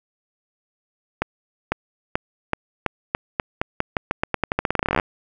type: accelerating click train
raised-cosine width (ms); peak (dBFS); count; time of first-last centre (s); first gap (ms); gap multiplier
0.5; -4; 30; 1.22-4.998; 500; 0.87
effects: none